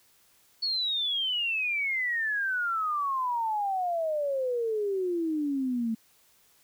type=exponential sweep; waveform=sine; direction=down; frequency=4435 to 220 Hz; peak=-26 dBFS; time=0.62-5.95 s; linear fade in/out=10 ms; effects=white hiss -63 dBFS RMS until 6.63 s